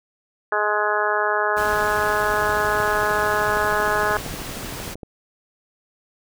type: harmonic tone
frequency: 210 Hz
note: G#3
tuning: 19 cents sharp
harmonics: 2 / 3 / 4 / 5 / 6 / 7 / 8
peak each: -26 / -26 / -26 / -26 / -26 / -26 / -26 dBFS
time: 0.52-4.17 s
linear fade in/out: 2 ms
type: noise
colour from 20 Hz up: pink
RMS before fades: -32 dBFS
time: 1.56-4.95 s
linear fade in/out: 20 ms
type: click train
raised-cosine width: 2 ms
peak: -21 dBFS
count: 36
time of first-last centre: 2.34-5.032 s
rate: 13 Hz
effects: none